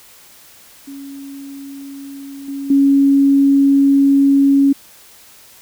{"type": "tone with level steps", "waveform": "sine", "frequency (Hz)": 277.2, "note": "C#4", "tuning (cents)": 0, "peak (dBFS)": [-29, -22, -8], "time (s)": [0.87, 4.73], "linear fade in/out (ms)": 10, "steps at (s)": [2.48, 2.7], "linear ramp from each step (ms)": 5, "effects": ["white hiss -44 dBFS RMS until 5.61 s"]}